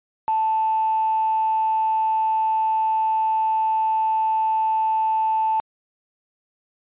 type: tone with quantisation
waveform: sine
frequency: 880 Hz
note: A5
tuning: in tune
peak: -18 dBFS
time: 0.28-5.6 s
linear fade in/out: 0 ms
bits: 5
effects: resampled to 8000 Hz